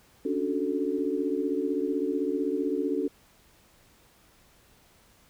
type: chord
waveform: sine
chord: D major seventh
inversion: third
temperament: equal with one note detuned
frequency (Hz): 278 / 293.7 / 370 / 440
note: C#4 / D4 / F#4 / A4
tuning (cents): +5 / 0 / 0 / 0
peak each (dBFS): -31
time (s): 0.25-3.08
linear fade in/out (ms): 5
effects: pink hiss -60 dBFS RMS until 5.29 s